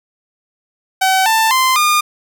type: tone with pitch steps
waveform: sawtooth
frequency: 760 / 888.3 / 1038.2 / 1213.4 Hz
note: F#5 / A5 / C6 / D#6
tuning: +46 / +16 / -14 / -44 cents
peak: -7 dBFS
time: 1.01-2.01 s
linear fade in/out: 10 ms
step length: 250 ms
effects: none